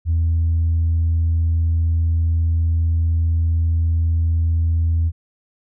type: tone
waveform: sine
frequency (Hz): 82.41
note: E2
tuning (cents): 0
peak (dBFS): -13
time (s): 0.05-5.12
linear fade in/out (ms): 50
effects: tanh soft clip ceiling -12 dBFS